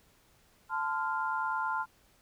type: chord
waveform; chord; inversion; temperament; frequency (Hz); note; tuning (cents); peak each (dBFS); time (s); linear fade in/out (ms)
sine; F major; first; equal with one note detuned; 880 / 1029.1 / 1396.9; A5 / C6 / F6; 0 / -29 / 0; -34; 0.69-1.86; 50
effects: pink hiss -65 dBFS RMS until 2.21 s